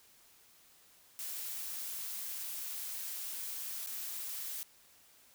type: noise with dropouts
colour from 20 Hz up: blue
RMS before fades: -41 dBFS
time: 1.19-4.63 s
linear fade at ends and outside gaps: 0 ms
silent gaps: 3.862-3.871 s
effects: white hiss -63 dBFS RMS until 5.34 s